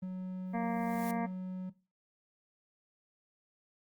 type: tone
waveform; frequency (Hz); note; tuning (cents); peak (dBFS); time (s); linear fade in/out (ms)
triangle; 185; F#3; 0; -34; 0.02-1.7; 10
type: noise with exponential growth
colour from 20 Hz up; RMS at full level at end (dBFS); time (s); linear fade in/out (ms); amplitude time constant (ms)
blue; -45; 0.46-1.11; 1; 140
type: harmonic tone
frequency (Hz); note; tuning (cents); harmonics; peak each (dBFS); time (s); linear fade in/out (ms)
232.6; A#3; -4; 1 / 2 / 3 / 4 / 5 / 7 / 8 / 9 / 10; -34 / -43 / -38 / -42 / -48 / -50 / -54 / -49 / -59; 0.53-1.27; 20
effects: noise-tail reverb RT60 0.3 s tail -18 dB re dry + Opus 48 kbps